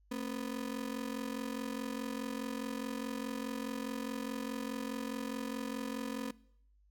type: ring-modulated tone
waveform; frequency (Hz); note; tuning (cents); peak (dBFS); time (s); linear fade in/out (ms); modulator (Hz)
35% pulse; 246.9; B3; 0; -32; 0.11-6.31; 5; 22.4
effects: noise-tail reverb RT60 0.7 s tail -22 dB re dry + added 50 Hz sine -64 dBFS peak until 6.9 s